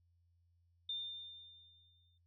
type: tone with exponential decay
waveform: sine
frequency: 3605 Hz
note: A7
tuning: 41 cents sharp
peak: -37 dBFS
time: 0.89-2.18 s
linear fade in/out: 5 ms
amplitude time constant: 280 ms
effects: noise-tail reverb RT60 0.1 s tail -18 dB re dry + added 86 Hz sine -70 dBFS peak until 2.26 s